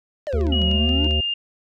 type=clicks; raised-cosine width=0.2 ms; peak=-23 dBFS; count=9; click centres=0.269 / 0.327 / 0.411 / 0.468 / 0.618 / 0.714 / 0.892 / 1.045 / 1.11 s
type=exponential two-way sweep; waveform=triangle; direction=down then up; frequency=629 to 177.9 to 306.9 Hz; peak=-21 dBFS; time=0.27-1.07 s; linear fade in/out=2 ms; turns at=0.64 s
type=harmonic tone; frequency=75.5 Hz; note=D2; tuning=48 cents sharp; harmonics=1 / 3 / 5 / 7 / 9; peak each=-19 / -31 / -31 / -36 / -36 dBFS; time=0.33-1.21 s; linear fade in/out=10 ms
type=tone with pitch glide; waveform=sine; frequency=2900 to 2811 Hz; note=F#7 to F7; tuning=-35 to +11 cents; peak=-21 dBFS; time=0.52-1.34 s; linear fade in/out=5 ms; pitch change=-54 cents; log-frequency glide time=0.63-0.81 s
effects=none